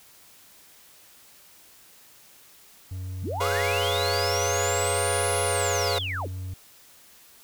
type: tone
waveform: triangle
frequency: 92.5 Hz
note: F#2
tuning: in tune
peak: -29 dBFS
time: 2.91-6.54 s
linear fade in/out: 5 ms
type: linear two-way sweep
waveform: sine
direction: up then down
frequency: 38.61 to 10590 to 38.61 Hz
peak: -29 dBFS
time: 3.21-6.29 s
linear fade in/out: 50 ms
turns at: 5.39 s
type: chord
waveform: sawtooth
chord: C# dominant seventh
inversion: second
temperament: equal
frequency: 415.3 / 493.9 / 554.4 / 698.5 Hz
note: G#4 / B4 / C#5 / E#5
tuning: 0 / 0 / 0 / 0 cents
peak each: -26 dBFS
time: 3.4-5.99 s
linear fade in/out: 10 ms
effects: white hiss -53 dBFS RMS until 7.43 s